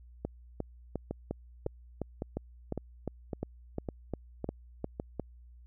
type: two click trains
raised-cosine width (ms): 2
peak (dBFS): -20 / -21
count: 15 / 8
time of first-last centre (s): 0.25-5.197 / 1.11-4.999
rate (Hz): 2.83 / 1.8
effects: added 60 Hz sine -51 dBFS peak until 5.66 s